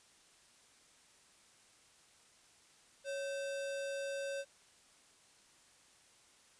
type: tone with sample-and-hold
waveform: sine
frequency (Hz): 554.4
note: C#5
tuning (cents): 0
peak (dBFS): -37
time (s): 3.04-4.45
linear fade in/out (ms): 50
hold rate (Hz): 2100
effects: white hiss -65 dBFS RMS until 6.59 s + resampled to 22050 Hz